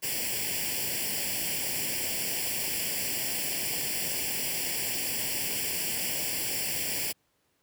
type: noise with comb filter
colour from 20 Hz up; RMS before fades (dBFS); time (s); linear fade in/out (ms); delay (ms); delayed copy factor
white; -31; 0.02-7.13; 20; 0.39; +0.9
effects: pink hiss -72 dBFS RMS until 7.62 s + high-pass 80 Hz 12 dB/octave